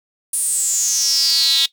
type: tone with high-pass filter sweep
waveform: square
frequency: 148.8 Hz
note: D3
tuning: 23 cents sharp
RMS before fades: -17 dBFS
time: 0.33-1.66 s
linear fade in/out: 5 ms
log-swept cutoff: 9700 to 3600 Hz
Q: 8.7
effects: noise-tail reverb RT60 0.1 s tail -18 dB re dry